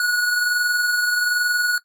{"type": "tone pair together", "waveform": "square", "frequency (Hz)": [1458.8, 1480], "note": ["F#6", "F#6"], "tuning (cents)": [-25, 0], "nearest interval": "unison", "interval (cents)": 25, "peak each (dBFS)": [-19, -28], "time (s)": [0, 1.78], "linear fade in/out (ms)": 2, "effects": ["noise-tail reverb RT60 0.1 s tail -17 dB re dry", "MP3 64 kbps"]}